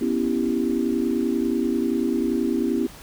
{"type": "chord", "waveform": "sine", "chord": "C# half-diminished seventh", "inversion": "third", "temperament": "equal", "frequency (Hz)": [246.9, 277.2, 329.6, 392], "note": ["B3", "C#4", "E4", "G4"], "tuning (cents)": [0, 0, 0, 0], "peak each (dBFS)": [-24, -26, -25, -28], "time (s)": [0.01, 2.87], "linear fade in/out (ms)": 5, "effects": ["added 50 Hz sine -49 dBFS peak until 3.02 s", "pink hiss -44 dBFS RMS until 3.02 s"]}